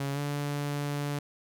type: tone with pitch glide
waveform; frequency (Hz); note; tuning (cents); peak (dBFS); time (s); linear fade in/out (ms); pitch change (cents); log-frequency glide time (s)
sawtooth; 139.4 to 144.48; C#3 to D3; +10 to -28; -26; 0-1.19; 5; +62; 0.13-0.19
effects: none